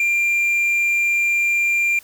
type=tone; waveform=triangle; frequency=2384 Hz; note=D7; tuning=25 cents sharp; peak=-14 dBFS; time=0-1.99 s; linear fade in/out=2 ms; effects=white hiss -48 dBFS RMS until 2.03 s